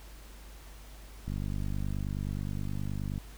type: click train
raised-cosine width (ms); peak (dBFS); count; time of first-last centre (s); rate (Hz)
5; -23; 95; 1.28-3.179; 49.5
effects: added 50 Hz sine -47 dBFS peak until 3.37 s + pink hiss -54 dBFS RMS until 3.37 s